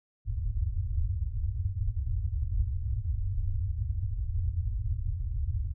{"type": "low-pass noise", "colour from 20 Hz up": "white", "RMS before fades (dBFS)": -30, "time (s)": [0.25, 5.74], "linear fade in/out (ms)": 50, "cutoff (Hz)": 110, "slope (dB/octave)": 96, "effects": []}